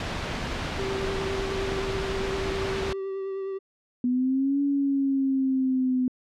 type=noise; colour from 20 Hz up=pink; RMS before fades=-30 dBFS; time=0-2.93 s; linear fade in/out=2 ms
type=tone with vibrato; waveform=triangle; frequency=387.6 Hz; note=G4; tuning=20 cents flat; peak=-27 dBFS; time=0.78-3.59 s; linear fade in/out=20 ms; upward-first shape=triangle; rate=9.7 Hz; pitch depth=22 cents each way
type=exponential two-way sweep; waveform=sine; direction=up then down; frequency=245.1 to 283.2 to 252.5 Hz; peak=-21 dBFS; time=4.04-6.08 s; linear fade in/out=2 ms; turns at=4.61 s
effects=low-pass 4000 Hz 12 dB/octave